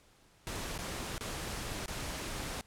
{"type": "noise with dropouts", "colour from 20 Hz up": "pink", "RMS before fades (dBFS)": -39, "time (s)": [0.47, 2.61], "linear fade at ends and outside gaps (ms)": 0, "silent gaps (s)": [[0.778, 0.789], [1.18, 1.209], [1.859, 1.881]], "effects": ["pink hiss -64 dBFS RMS until 2.66 s", "low-pass 11000 Hz 12 dB/octave"]}